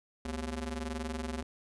sawtooth ring-modulated tone, 156.2 Hz, D#3, 7 cents sharp, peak -28 dBFS, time 0.25-1.43 s, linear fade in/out 5 ms, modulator 88.6 Hz, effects resampled to 24000 Hz

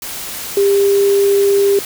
sine tone in noise, 399.2 Hz, G4, 32 cents sharp, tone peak -9 dBFS, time 0.57-1.79 s, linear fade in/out 2 ms, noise white, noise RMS -26 dBFS, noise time 0.02-1.85 s, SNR +14 dB, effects none

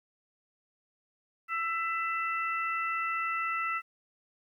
harmonic tone, 666 Hz, E5, 18 cents sharp, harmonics 2 / 3 / 4, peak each -31 / -35 / -37 dBFS, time 1.48-3.82 s, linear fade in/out 50 ms, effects 11-bit

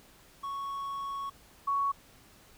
triangle / sine tone pair in turn, 1108.7 / 1115.1 Hz, C#6 / C#6, 0 / +10 cents, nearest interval unison, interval 10 cents, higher second, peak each -32 / -26 dBFS, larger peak second, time 0.43-1.3 / 1.67-1.92 s, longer first, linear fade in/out 10 ms, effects pink hiss -58 dBFS RMS until 2.57 s

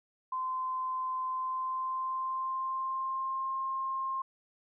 sine tone with pitch glide, 1033 to 1063.3 Hz, C6 to C6, -22 to +28 cents, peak -31 dBFS, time 0.32-4.22 s, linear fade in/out 5 ms, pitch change +50 cents, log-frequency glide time 1.26-3.57 s, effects none

